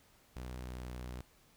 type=tone with pitch glide; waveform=sawtooth; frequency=62.5 to 61.89 Hz; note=B1 to B1; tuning=+21 to +4 cents; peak=-38 dBFS; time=0.36-1.21 s; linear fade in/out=0 ms; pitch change=-17 cents; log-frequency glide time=0.6-0.73 s; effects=pink hiss -66 dBFS RMS until 1.56 s